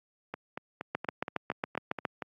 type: two click trains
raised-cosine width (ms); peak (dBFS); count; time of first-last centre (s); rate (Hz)
0.5; -14 / -20; 9 / 9; 0.95-2.052 / 0.34-2.222; 7.26 / 4.25
effects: high-pass 150 Hz 12 dB/octave + AAC 48 kbps